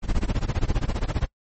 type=noise with tremolo; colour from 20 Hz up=brown; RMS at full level=-20 dBFS; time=0.02-1.28 s; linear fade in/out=50 ms; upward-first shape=sine; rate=15 Hz; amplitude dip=95%; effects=noise-tail reverb RT60 0.1 s tail -24 dB re dry + MP3 32 kbps